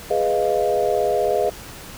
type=chord; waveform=sine; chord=F half-diminished seventh; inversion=first; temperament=equal; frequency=415.3 / 493.9 / 622.3 / 698.5 Hz; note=Ab4 / Cb5 / Eb5 / F5; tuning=0 / 0 / 0 / 0 cents; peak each=-22 / -23 / -22 / -23 dBFS; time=0.1-1.5 s; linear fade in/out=10 ms; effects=pink hiss -38 dBFS RMS until 1.97 s